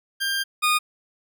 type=tone pair in turn; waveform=20% pulse; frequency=1594 / 1229.5 Hz; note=G6 / D#6; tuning=+28 / -21 cents; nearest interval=major third; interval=449 cents; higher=first; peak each=-18 / -13 dBFS; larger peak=second; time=0.2-0.44 / 0.62-0.79 s; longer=first; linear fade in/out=20 ms; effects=none